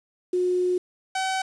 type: tone pair in turn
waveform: sine / sawtooth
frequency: 361.7 / 760.5 Hz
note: F#4 / F#5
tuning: -39 / +47 cents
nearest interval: octave + minor second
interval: 1286 cents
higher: second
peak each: -20 dBFS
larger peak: neither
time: 0.33-0.78 / 1.15-1.42 s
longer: first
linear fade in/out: 5 ms
effects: resampled to 22050 Hz + 8-bit